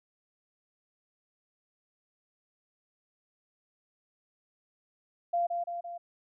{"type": "tone with echo", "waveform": "sine", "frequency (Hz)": 692, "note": "F5", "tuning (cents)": -16, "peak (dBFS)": -25, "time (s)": [5.33, 5.47], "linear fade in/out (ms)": 10, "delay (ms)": 170, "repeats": 3, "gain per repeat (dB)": -4, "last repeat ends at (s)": 5.98, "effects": []}